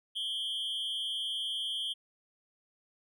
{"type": "tone with amplitude modulation", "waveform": "triangle", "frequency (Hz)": 3210, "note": "G7", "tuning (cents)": 40, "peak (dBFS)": -27, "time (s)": [0.15, 1.94], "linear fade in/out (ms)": 20, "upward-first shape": "sine", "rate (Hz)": 220, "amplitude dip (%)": 90, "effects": []}